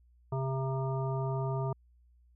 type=harmonic tone; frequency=133.3 Hz; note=C3; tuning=33 cents sharp; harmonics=1 / 3 / 5 / 7 / 9; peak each=-31 / -38 / -40 / -41 / -45 dBFS; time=0.32-1.73 s; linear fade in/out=5 ms; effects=added 60 Hz sine -60 dBFS peak until 2.35 s